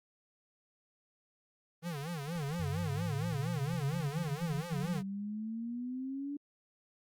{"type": "tone with vibrato", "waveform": "square", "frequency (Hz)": 155.56, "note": "D#3", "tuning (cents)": 0, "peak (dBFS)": -35, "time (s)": [1.82, 5.03], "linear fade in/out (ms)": 50, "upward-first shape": "sine", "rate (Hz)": 4.3, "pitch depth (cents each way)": 210}
{"type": "exponential sweep", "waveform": "sine", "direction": "up", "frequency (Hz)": [91.7, 290], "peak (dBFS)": -36, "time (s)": [2.59, 6.37], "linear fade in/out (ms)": 5}
{"effects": ["Opus 32 kbps"]}